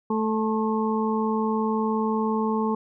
harmonic tone with a mistuned harmonic, 219.3 Hz, A3, 6 cents flat, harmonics 1 / 2 / 4 / 5, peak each -24 / -27 / -30 / -31 dBFS, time 0.1-2.75 s, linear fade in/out 5 ms, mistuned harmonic 5, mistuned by -29 cents, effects none

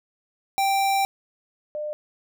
square / sine tone pair in turn, 784 / 601.2 Hz, G5 / D5, 0 / +40 cents, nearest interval perfect fourth, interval 460 cents, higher first, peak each -20 / -27 dBFS, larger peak first, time 0.58-1.05 / 1.75-1.93 s, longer first, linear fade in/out 0 ms, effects none

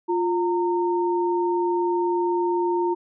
sine tone pair together, 350.7 / 918 Hz, F4 / A#5, +7 / -27 cents, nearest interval octave + perfect fourth, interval 1666 cents, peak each -21 / -25 dBFS, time 0.08-2.95 s, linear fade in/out 20 ms, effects none

